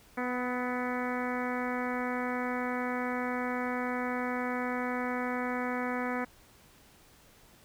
harmonic tone with a mistuned harmonic, 248.3 Hz, B3, 9 cents sharp, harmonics 1 / 2 / 3 / 4 / 5 / 6 / 7 / 8 / 9, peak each -34 / -37 / -39 / -40 / -41 / -42 / -42 / -43 / -44 dBFS, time 0.17-6.25 s, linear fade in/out 10 ms, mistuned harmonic 5, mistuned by +25 cents, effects pink hiss -59 dBFS RMS until 7.64 s

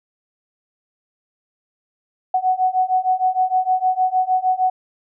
sine beating tone pair, 740 / 746.5 Hz, F#5 / F#5, 0 / +15 cents, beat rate 6.5 Hz, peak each -19 / -18 dBFS, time 2.34-4.7 s, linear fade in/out 5 ms, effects none

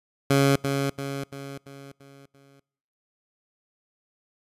15% pulse tone with echo, 138.59 Hz, C#3, in tune, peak -11 dBFS, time 0.3-0.56 s, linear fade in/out 5 ms, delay 340 ms, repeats 6, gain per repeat -6 dB, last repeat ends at 2.6 s, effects noise-tail reverb RT60 0.8 s tail -26 dB re dry + resampled to 32000 Hz

